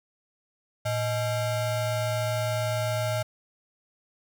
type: ring-modulated tone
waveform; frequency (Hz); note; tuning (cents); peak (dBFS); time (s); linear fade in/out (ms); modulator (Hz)
square; 369.4; F#4; -3; -23; 0.85-3.23; 10; 256
effects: none